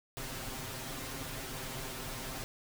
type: noise with comb filter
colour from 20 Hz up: pink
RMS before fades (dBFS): -41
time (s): 0.17-2.44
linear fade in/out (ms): 0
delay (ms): 7.6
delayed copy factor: +0.85
effects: none